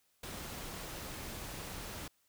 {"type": "noise", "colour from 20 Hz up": "pink", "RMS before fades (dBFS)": -44, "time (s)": [0.23, 2.08], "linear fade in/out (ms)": 5, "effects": ["white hiss -74 dBFS RMS until 2.28 s"]}